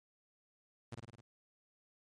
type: tone with echo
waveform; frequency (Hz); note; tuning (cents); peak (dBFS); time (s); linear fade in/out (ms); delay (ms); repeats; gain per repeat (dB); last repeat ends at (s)
sawtooth; 116.54; A#2; 0; -38; 0.92-0.95; 5; 52; 5; -3; 1.21
effects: MP3 48 kbps